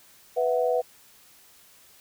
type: chord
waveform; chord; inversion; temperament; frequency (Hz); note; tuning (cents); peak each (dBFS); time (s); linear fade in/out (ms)
sine; B suspended fourth; none; equal; 493.9 / 659.3 / 740; B4 / E5 / F#5; 0 / 0 / 0; -23 / -27 / -29; 0.36-0.82; 20
effects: white hiss -55 dBFS RMS until 2 s